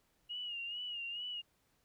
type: tone with vibrato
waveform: sine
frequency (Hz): 2863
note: F7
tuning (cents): +42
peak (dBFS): -39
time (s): 0.29-1.42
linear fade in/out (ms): 20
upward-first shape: sine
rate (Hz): 2.3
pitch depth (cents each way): 64
effects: pink hiss -75 dBFS RMS until 1.84 s